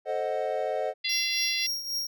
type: chord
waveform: triangle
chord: A diminished seventh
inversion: none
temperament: equal with one note detuned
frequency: 440 / 526.9 / 622.3 / 740 Hz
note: A4 / C5 / Eb5 / Gb5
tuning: 0 / +12 / 0 / 0 cents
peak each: -32 / -30 / -29 / -31 dBFS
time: 0.05-0.94 s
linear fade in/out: 50 ms
type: harmonic tone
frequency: 684 Hz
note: F5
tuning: 36 cents flat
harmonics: 3 / 4 / 5 / 6 / 7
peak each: -33 / -33 / -33 / -33 / -33 dBFS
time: 1.04-1.67 s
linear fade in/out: 10 ms
type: tone with tremolo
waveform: 45% pulse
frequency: 5588 Hz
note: F8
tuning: in tune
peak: -27 dBFS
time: 1.09-2.07 s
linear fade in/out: 5 ms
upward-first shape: triangle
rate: 3.7 Hz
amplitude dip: 70%
effects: none